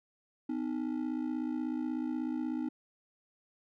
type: ring-modulated tone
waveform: triangle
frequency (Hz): 281.1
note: C#4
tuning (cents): +24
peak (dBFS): -27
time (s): 0.49-2.69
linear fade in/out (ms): 5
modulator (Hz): 28.2
effects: none